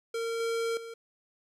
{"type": "tone with level steps", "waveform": "square", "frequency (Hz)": 459, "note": "A#4", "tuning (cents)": -27, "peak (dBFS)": [-31, -29, -41], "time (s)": [0.14, 0.94], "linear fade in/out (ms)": 5, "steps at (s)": [0.4, 0.77], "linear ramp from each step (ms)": 2, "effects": ["low-pass 10000 Hz 12 dB/octave", "11-bit"]}